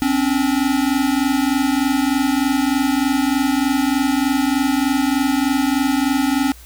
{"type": "tone pair together", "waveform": "square", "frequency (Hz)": [261.6, 284.9], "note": ["C4", "C#4"], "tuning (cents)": [0, 48], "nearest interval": "minor second", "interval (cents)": 148, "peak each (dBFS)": -19, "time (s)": [0.02, 6.52], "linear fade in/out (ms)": 0, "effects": ["added 60 Hz sine -40 dBFS peak until 6.65 s", "white hiss -45 dBFS RMS until 6.65 s"]}